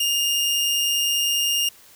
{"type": "tone", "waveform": "sawtooth", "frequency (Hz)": 2825, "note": "F7", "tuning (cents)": 19, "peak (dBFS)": -16, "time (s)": [0, 1.69], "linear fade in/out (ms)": 5, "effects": ["white hiss -50 dBFS RMS until 1.95 s"]}